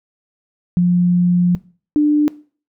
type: tone pair in turn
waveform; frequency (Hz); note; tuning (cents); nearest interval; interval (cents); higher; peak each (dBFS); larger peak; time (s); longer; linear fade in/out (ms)
sine; 177 / 297.7; F3 / D4; +23 / +24; major sixth; 901; second; -10; neither; 0.77-1.55 / 1.96-2.28; first; 0
effects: noise-tail reverb RT60 0.4 s tail -20 dB re dry